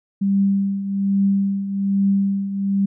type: tone with tremolo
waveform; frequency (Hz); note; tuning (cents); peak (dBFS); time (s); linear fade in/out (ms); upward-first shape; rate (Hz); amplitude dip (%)
sine; 197.2; G3; +11; -13; 0.21-2.86; 10; triangle; 1.2; 70
effects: none